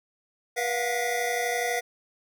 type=tone cluster; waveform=square; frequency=483.8 / 696 / 728 / 1927 / 2028 Hz; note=B4 / F5 / F#5 / B6 / B6; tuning=-36 / -6 / -28 / -43 / +45 cents; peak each=-31 / -33 / -33 / -34 / -34 dBFS; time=0.56-1.81 s; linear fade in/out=20 ms; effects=none